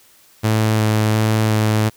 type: tone with vibrato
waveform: sawtooth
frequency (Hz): 108.8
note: A2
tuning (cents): -19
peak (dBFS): -10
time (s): 0.43-1.9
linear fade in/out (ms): 20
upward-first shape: square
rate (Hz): 1.4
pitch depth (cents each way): 10
effects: white hiss -51 dBFS RMS until 1.96 s